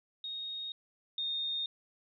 sine tone pair in turn, 3729 / 3676 Hz, A#7 / A#7, 0 / -25 cents, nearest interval unison, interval 25 cents, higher first, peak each -37 / -32 dBFS, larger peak second, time 0.24-0.72 / 1.18-1.66 s, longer neither, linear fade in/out 2 ms, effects none

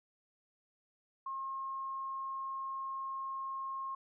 sine tone, 1074 Hz, C6, 45 cents sharp, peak -37 dBFS, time 1.26-3.95 s, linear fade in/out 5 ms, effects none

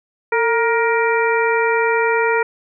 harmonic tone with a mistuned harmonic, 470 Hz, A#4, 14 cents sharp, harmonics 1 / 2 / 3 / 4 / 5, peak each -17 / -20 / -22 / -23 / -24 dBFS, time 0.32-2.43 s, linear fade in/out 5 ms, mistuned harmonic 1, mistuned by -66 cents, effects none

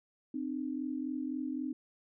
sine tone pair together, 259.7 / 303.5 Hz, C4 / D#4, -13 / -43 cents, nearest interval minor third, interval 270 cents, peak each -36 / -37 dBFS, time 0.34-1.73 s, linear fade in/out 5 ms, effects none

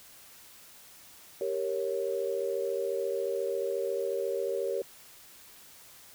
sine chord, G diminished, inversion none, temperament equal, 392 / 466.2 / 554.4 Hz, G4 / Bb4 / Db5, 0 / 0 / 0 cents, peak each -33 dBFS, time 1.41-4.82 s, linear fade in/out 2 ms, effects white hiss -53 dBFS RMS until 6.14 s

